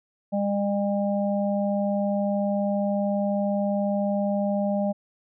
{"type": "harmonic tone", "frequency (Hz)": 201.4, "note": "G3", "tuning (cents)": 47, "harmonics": [1, 3, 4], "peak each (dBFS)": [-24, -26, -33], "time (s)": [0.32, 4.93], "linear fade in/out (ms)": 20, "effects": []}